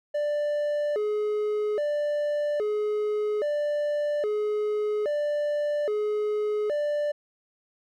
triangle tone with vibrato, 498.6 Hz, B4, 16 cents sharp, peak -22 dBFS, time 0.14-7.12 s, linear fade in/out 10 ms, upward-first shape square, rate 0.61 Hz, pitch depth 290 cents each way, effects none

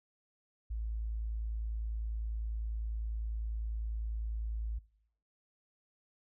sine tone, 55 Hz, A1, in tune, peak -34 dBFS, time 0.7-4.79 s, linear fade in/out 10 ms, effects noise-tail reverb RT60 0.7 s tail -21 dB re dry

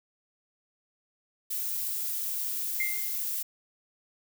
violet noise, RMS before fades -32 dBFS, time 1.5-3.43 s, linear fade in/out 10 ms
sine tone with exponential decay, 2100 Hz, C7, 6 cents sharp, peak -25 dBFS, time 2.8-3.25 s, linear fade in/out 2 ms, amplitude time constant 96 ms
effects none

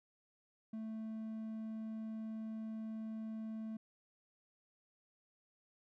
triangle tone, 220.4 Hz, A3, 3 cents sharp, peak -39 dBFS, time 0.73-3.77 s, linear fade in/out 5 ms, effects none

